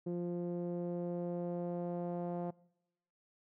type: tone with low-pass filter sweep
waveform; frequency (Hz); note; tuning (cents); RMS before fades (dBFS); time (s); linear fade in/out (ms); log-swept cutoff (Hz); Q
sawtooth; 174.61; F3; 0; -38; 0.06-2.51; 10; 410 to 690; 2.4
effects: noise-tail reverb RT60 0.9 s tail -24 dB re dry